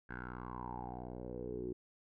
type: tone with low-pass filter sweep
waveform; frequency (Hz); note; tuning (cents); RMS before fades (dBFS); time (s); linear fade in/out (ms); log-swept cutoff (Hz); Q
10% pulse; 61.4; B1; -9; -44; 0.09-1.73; 10; 1600 to 360; 7.5
effects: none